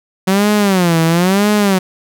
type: tone with vibrato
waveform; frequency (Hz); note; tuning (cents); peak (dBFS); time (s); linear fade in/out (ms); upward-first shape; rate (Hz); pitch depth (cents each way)
sawtooth; 185; F#3; 0; -6; 0.27-1.79; 10; sine; 1; 220
effects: none